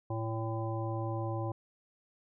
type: harmonic tone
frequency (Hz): 112.3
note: A2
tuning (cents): +36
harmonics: 1 / 3 / 5 / 7 / 9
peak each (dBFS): -34 / -39 / -41 / -42 / -44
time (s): 0.1-1.52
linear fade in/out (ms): 5
effects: none

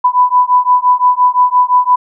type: beating tone pair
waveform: sine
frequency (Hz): 992 / 997.8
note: B5 / B5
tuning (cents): +7 / +17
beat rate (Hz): 5.8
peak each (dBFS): -10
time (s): 0.04-1.96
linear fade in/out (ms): 10
effects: none

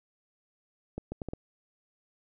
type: accelerating click train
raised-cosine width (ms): 2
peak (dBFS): -22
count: 5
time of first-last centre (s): 0.98-1.335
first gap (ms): 140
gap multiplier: 0.7
effects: none

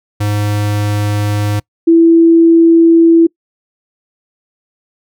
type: tone pair in turn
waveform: square / sine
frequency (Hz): 103.83 / 331.9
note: G#2 / E4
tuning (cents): 0 / +12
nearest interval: octave + minor sixth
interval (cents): 2012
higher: second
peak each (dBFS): -13 / -3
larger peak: second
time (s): 0.2-1.6 / 1.87-3.27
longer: neither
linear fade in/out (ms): 10
effects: noise-tail reverb RT60 0.1 s tail -25 dB re dry

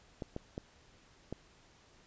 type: clicks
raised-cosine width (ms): 2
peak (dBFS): -25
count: 4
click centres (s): 0.222 / 0.364 / 0.579 / 1.326
effects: pink hiss -63 dBFS RMS until 2.06 s + resampled to 16000 Hz

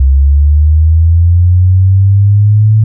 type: linear sweep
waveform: sine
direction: up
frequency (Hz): 65.9 to 110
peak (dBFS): -3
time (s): 0-2.84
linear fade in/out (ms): 5
effects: none

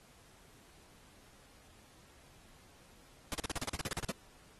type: noise bursts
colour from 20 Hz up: pink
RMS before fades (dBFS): -37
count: 14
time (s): 3.32-4.107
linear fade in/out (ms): 0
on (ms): 20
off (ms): 39
effects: pink hiss -62 dBFS RMS until 4.59 s + AAC 32 kbps

